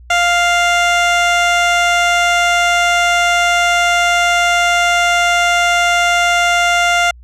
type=tone; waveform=15% pulse; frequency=698.5 Hz; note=F5; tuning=in tune; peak=-4 dBFS; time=0.1-7.11 s; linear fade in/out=5 ms; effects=added 60 Hz sine -36 dBFS peak until 7.23 s + low-pass 7000 Hz 12 dB/octave